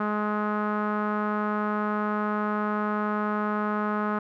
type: tone with low-pass filter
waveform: sawtooth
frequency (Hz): 210.3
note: G#3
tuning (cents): +22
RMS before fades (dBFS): -27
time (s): 0-4.19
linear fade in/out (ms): 5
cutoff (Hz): 1300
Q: 4.1
effects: none